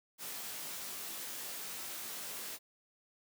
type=noise with comb filter; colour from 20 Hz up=white; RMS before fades=-43 dBFS; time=0.18-2.59 s; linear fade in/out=50 ms; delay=19 ms; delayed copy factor=+0.85; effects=high-pass 150 Hz 12 dB/octave